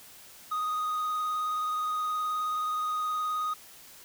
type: tone with vibrato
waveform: triangle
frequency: 1244.5 Hz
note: D#6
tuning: in tune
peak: -26 dBFS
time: 0.51-3.54 s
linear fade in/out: 10 ms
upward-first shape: triangle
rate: 19 Hz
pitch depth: 18 cents each way
effects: white hiss -51 dBFS RMS until 4.04 s